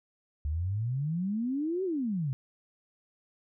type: exponential two-way sweep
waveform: sine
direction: up then down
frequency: 71 to 390 to 125.6 Hz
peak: -28 dBFS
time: 0.45-2.33 s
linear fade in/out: 0 ms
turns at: 1.84 s
effects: none

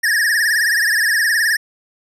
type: tone with vibrato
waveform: square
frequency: 1760 Hz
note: A6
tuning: in tune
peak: -14 dBFS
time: 0.03-1.57 s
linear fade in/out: 10 ms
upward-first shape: triangle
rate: 19 Hz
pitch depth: 150 cents each way
effects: resampled to 32000 Hz

